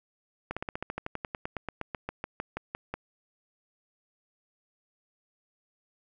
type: slowing click train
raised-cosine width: 0.5 ms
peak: -18 dBFS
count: 23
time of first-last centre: 0.51-2.94 s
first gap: 56 ms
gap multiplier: 1.06
effects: none